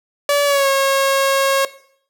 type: tone with pitch glide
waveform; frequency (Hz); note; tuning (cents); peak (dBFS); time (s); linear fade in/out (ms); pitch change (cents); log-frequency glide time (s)
sawtooth; 574 to 544.9; D5 to C#5; -40 to -30; -9; 0.29-1.65; 2; -90; 0.45-0.68
effects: noise-tail reverb RT60 0.6 s tail -17 dB re dry